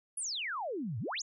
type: exponential two-way sweep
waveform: sine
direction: down then up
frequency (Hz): 11000 to 100.3 to 7410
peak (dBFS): -34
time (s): 0.17-1.22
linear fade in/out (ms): 5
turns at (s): 0.99
effects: none